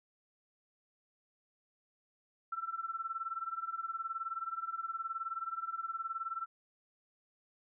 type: tone with tremolo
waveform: sine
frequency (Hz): 1340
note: E6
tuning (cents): +28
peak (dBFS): -33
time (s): 2.52-6.46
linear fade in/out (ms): 5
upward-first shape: sine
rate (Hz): 19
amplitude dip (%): 85
effects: none